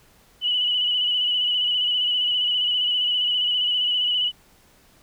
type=tone with vibrato; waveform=sine; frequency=2960 Hz; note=F#7; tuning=in tune; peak=-19 dBFS; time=0.41-4.32 s; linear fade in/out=50 ms; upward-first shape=square; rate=15 Hz; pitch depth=28 cents each way; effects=pink hiss -56 dBFS RMS until 5.02 s